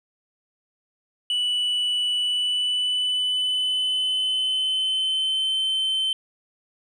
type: tone with pitch glide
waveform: sine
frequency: 2960 to 3084 Hz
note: F#7 to G7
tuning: 0 to -29 cents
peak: -18 dBFS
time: 1.3-6.13 s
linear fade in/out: 2 ms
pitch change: +71 cents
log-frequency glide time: 2.17-5.57 s
effects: tanh soft clip ceiling -20 dBFS